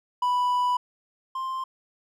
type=tone pair in turn; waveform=triangle; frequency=987.8 / 1049.3 Hz; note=B5 / C6; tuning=0 / +5 cents; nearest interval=minor second; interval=105 cents; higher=second; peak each=-19 / -26 dBFS; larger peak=first; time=0.22-0.77 / 1.35-1.64 s; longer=first; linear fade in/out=5 ms; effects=none